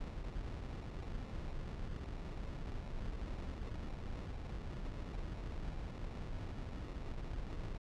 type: noise with sample-and-hold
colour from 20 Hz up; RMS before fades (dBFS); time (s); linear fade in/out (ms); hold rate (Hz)
brown; -43; 0-7.78; 10; 1575
effects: low-pass 5000 Hz 12 dB/octave